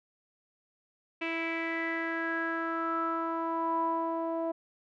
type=tone with low-pass filter sweep; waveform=sawtooth; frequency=329.6 Hz; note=E4; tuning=in tune; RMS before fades=-32 dBFS; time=1.21-4.52 s; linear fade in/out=10 ms; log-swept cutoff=2500 to 770 Hz; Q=7.4; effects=none